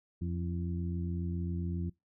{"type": "harmonic tone with a mistuned harmonic", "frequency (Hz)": 87.31, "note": "F2", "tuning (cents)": 0, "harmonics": [1, 2, 3, 4], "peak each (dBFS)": [-34, -36, -46, -45], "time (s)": [0.21, 1.9], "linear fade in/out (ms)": 10, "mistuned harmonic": 4, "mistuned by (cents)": -56, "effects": ["noise-tail reverb RT60 0.2 s tail -24 dB re dry"]}